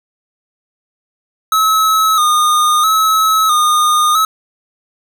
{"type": "tone with vibrato", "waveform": "square", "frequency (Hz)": 1257, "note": "D#6", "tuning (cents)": 17, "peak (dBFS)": -10, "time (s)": [1.52, 4.25], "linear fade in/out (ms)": 2, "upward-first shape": "square", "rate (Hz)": 0.76, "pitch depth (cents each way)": 47, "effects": []}